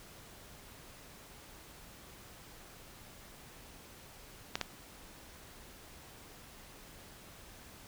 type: clicks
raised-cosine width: 0.2 ms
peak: -15 dBFS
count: 2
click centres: 4.555 / 4.613 s
effects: pink hiss -54 dBFS RMS until 7.87 s